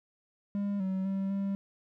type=tone with pitch steps; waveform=triangle; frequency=201.6 / 189.4 / 193.9 / 197 Hz; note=G3 / F#3 / G3 / G3; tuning=+49 / +41 / -19 / +9 cents; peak=-27 dBFS; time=0.55-1.55 s; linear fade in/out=0 ms; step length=250 ms; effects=none